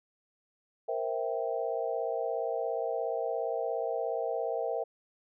sine chord, C dominant seventh, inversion third, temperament equal, 466.2 / 523.3 / 659.3 / 784 Hz, Bb4 / C5 / E5 / G5, 0 / 0 / 0 / 0 cents, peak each -34 / -36 / -34 / -38 dBFS, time 0.88-4.84 s, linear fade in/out 10 ms, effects none

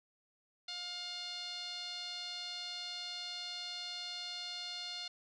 5% pulse tone with low-pass filter, 710 Hz, F5, 28 cents sharp, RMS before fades -43 dBFS, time 0.68-5.08 s, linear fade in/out 5 ms, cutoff 4100 Hz, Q 4.6, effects none

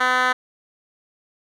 10% pulse tone with band-pass filter, 253.2 Hz, B3, 43 cents sharp, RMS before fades -19 dBFS, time 0-0.33 s, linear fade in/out 10 ms, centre 1700 Hz, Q 1.5, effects none

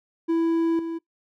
triangle tone with level steps, 330.6 Hz, E4, 5 cents sharp, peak -17 / -25 dBFS, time 0.28-0.99 s, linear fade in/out 20 ms, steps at 0.79 s, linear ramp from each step 2 ms, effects noise-tail reverb RT60 0.1 s tail -20 dB re dry

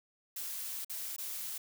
blue noise with dropouts, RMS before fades -40 dBFS, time 0.36-1.58 s, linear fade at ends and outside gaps 5 ms, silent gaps 0.847-0.896 / 1.164-1.182 s, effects none

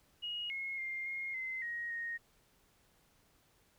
sine tone with pitch steps, 2884 / 2164 / 2111 / 2140 / 2061 / 1884 / 1863 Hz, F#7 / C#7 / C7 / C7 / C7 / A#6 / A#6, -45 / -42 / +15 / +38 / -27 / +18 / -2 cents, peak -37 dBFS, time 0.22-2.18 s, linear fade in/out 20 ms, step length 280 ms, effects pink hiss -70 dBFS RMS until 3.78 s

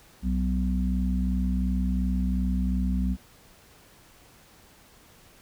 harmonic tone, 62.8 Hz, B1, 30 cents sharp, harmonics 1 / 3 / 4, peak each -25 / -27 / -33 dBFS, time 0.22-3.17 s, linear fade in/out 50 ms, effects pink hiss -55 dBFS RMS until 5.41 s

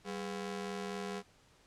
sawtooth ring-modulated tone, 302.2 Hz, D4, 50 cents sharp, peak -31 dBFS, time 0.04-1.23 s, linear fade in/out 50 ms, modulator 109 Hz, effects pink hiss -65 dBFS RMS until 1.66 s + low-pass 8000 Hz 12 dB/octave

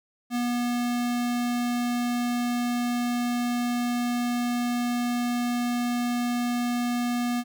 square tone, 242.1 Hz, B3, 34 cents flat, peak -25 dBFS, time 0.3-7.44 s, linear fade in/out 50 ms, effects none

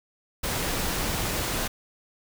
pink noise, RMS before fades -28 dBFS, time 0.43-1.68 s, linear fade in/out 10 ms, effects none

